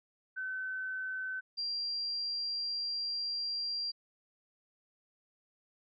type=tone pair in turn; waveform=sine; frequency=1523 / 4749 Hz; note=F#6 / D8; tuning=+50 / +18 cents; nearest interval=octave + minor sixth; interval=1968 cents; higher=second; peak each=-35 / -33 dBFS; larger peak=second; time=0.36-1.41 / 1.57-3.92 s; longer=second; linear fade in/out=20 ms; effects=none